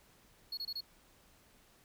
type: tone bursts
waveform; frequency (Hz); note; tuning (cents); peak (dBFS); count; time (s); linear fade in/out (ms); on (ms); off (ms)
triangle; 4342; C#8; -37; -36; 4; 0.52-0.807; 5; 53; 25
effects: pink hiss -65 dBFS RMS until 1.84 s